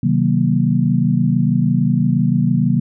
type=chord; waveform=sine; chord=C half-diminished seventh; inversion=none; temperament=just; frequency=130.81 / 156.98 / 188.37 / 235.5 Hz; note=C3 / Eb3 / Gb3 / Bb3; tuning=0 / +16 / +31 / +18 cents; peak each=-18 dBFS; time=0.03-2.8 s; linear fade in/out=5 ms; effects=none